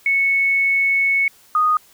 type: tone pair in turn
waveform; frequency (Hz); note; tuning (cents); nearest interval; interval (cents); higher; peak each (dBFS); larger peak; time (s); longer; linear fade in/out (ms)
sine; 2208 / 1239.2; C#7 / D#6; -7 / -7; minor seventh; 1000; first; -14 / -13; second; 0.06-1.28 / 1.55-1.77; first; 2
effects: white hiss -51 dBFS RMS until 1.93 s